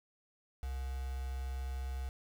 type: tone with quantisation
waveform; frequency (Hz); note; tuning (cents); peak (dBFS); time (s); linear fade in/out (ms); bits
sine; 65.41; C2; 0; -36; 0.63-2.09; 0; 8
effects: none